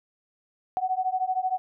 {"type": "beating tone pair", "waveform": "sine", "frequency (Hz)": [740, 753], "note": ["F#5", "F#5"], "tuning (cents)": [0, 30], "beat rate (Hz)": 13, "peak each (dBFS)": -27, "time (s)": [0.77, 1.58], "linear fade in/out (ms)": 0, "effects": []}